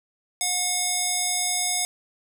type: tone with band-pass filter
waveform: square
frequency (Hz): 725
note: F#5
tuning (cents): -35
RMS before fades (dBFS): -25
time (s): 0.41-1.85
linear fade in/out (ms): 0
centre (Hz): 8400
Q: 1.3
effects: none